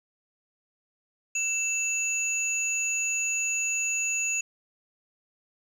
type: tone pair together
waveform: sine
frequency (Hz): 2657 / 6800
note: E7 / G#8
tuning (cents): +13 / +40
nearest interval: octave + major third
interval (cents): 1627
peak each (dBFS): -27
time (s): 1.35-4.41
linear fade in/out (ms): 5
effects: tanh soft clip ceiling -19 dBFS + 10-bit